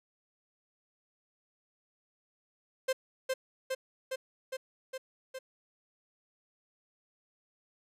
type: tone with echo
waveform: 45% pulse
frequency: 523.3 Hz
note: C5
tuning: in tune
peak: -27 dBFS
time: 2.88-2.93 s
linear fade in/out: 10 ms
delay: 410 ms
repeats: 6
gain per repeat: -2 dB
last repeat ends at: 5.39 s
effects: resampled to 32000 Hz